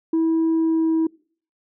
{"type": "tone with pitch glide", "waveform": "sine", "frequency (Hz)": [325.3, 322.9], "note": ["E4", "E4"], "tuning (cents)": [-23, -36], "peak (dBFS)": -14, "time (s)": [0.13, 1.07], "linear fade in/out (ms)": 5, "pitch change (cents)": -13, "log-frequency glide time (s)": [0.52, 0.94], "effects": ["noise-tail reverb RT60 0.5 s tail -26 dB re dry", "tanh soft clip ceiling -15 dBFS"]}